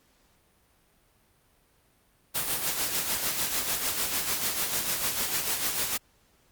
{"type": "noise with tremolo", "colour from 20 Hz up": "white", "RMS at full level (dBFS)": -27, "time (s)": [2.34, 5.98], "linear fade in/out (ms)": 20, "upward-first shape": "sine", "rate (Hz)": 6.7, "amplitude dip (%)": 50, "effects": ["pink hiss -65 dBFS RMS until 6.51 s", "Opus 48 kbps"]}